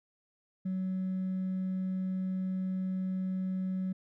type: tone with hard clipping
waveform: triangle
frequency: 187.1 Hz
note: F#3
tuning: 20 cents sharp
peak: -30 dBFS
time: 0.65-3.93 s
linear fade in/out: 10 ms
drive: 2 dB
effects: none